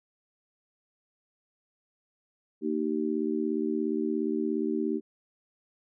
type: harmonic tone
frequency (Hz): 77.1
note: D#2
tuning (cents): -15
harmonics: 3 / 4 / 5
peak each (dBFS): -31 / -30 / -31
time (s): 2.61-5.01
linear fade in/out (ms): 50
effects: none